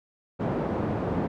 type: band-pass noise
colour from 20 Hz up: pink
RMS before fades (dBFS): -28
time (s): 0.39-1.28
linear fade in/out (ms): 20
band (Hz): 120 to 730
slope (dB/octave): 12
effects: none